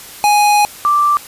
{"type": "tone pair in turn", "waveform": ["square", "sine"], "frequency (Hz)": [830.6, 1174.6], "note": ["G#5", "D6"], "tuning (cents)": [0, 0], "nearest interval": "tritone", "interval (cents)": 600, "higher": "second", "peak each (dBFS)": -9, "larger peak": "neither", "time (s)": [[0.24, 0.65], [0.85, 1.17]], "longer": "first", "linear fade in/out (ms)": 0, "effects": ["white hiss -34 dBFS RMS until 1.27 s", "resampled to 32000 Hz"]}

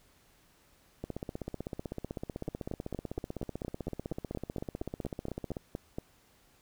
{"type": "two click trains", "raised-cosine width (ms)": 2, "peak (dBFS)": [-22, -23], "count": [16, 73], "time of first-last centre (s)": [[2.48, 5.985], [1.04, 5.568]], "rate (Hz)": [4.28, 15.9], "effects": ["pink hiss -65 dBFS RMS until 6.61 s"]}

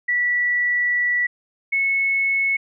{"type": "tone pair in turn", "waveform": "sine", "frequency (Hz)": [1950, 2197], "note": ["B6", "C#7"], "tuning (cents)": [-23, -16], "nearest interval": "major second", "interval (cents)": 207, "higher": "second", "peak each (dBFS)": [-17, -17], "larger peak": "neither", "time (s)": [[0.08, 1.27], [1.72, 2.57]], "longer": "first", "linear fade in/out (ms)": 10, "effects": []}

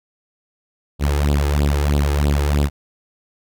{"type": "tone with flanger", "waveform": "sawtooth", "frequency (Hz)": 72.3, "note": "D2", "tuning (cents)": -27, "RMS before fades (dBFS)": -17, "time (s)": [0.99, 2.7], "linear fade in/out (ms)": 50, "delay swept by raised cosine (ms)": [0.24, 2.44], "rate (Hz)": 3.1, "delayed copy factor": 0.8, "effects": []}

